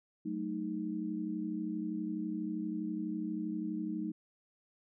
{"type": "chord", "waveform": "sine", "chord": "D# diminished", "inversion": "first", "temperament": "equal with one note detuned", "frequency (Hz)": [187.69, 220, 311.1], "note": ["F#3", "A3", "D#4"], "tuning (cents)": [25, 0, 0], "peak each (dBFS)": [-40, -39, -37], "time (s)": [0.25, 4.12], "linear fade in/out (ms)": 10, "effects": []}